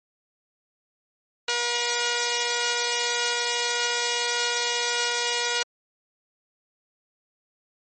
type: tone pair together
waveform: 5% pulse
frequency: 479.1 / 717.8 Hz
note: A#4 / F5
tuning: +47 / +47 cents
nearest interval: perfect fifth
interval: 700 cents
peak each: -12 / -21 dBFS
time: 1.48-5.63 s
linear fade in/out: 5 ms
effects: MP3 32 kbps